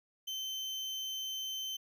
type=tone; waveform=35% pulse; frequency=3085 Hz; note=G7; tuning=28 cents flat; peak=-35 dBFS; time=0.27-1.77 s; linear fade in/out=10 ms; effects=none